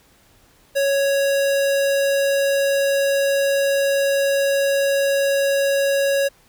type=tone; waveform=square; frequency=554.4 Hz; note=C#5; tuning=in tune; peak=-17 dBFS; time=0.75-6.29 s; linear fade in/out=20 ms; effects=pink hiss -55 dBFS RMS until 6.48 s